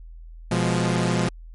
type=chord; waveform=sawtooth; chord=F diminished; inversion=second; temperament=equal; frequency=123.47 / 174.61 / 207.7 Hz; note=Cb3 / F3 / Ab3; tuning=0 / 0 / 0 cents; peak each=-20 / -19 / -23 dBFS; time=0.51-1.29 s; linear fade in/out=5 ms; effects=added 41 Hz sine -38 dBFS peak until 1.54 s + MP3 48 kbps